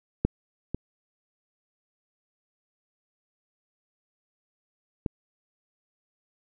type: clicks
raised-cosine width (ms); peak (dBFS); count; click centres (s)
3; -8 / -16 / -14; 3; 0.25 / 0.746 / 5.062
effects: none